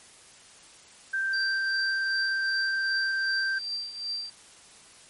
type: tone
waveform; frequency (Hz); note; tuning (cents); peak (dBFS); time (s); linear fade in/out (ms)
sine; 1568; G6; 0; -25; 1.13-3.59; 10
type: tone with tremolo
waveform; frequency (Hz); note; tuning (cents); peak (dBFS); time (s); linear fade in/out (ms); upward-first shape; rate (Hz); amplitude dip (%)
sine; 4699; D8; 0; -28; 1.33-4.3; 5; triangle; 2.6; 75
effects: white hiss -52 dBFS RMS until 5.09 s + MP3 48 kbps